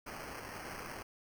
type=noise with sample-and-hold; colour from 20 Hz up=blue; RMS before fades=-45 dBFS; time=0.06-1.03 s; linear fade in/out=10 ms; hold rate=3675 Hz; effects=none